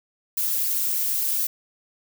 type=noise with flanger; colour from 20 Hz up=violet; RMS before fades=-24 dBFS; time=0.37-1.47 s; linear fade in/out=5 ms; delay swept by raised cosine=0.39 to 2.99 ms; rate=3.5 Hz; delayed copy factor=+0.55; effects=none